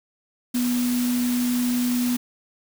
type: tone in noise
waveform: sine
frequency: 245.3 Hz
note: B3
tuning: 12 cents flat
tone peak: -20 dBFS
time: 0.54-2.17 s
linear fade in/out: 10 ms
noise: white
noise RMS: -32 dBFS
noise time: 0.54-2.17 s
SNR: +9 dB
effects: none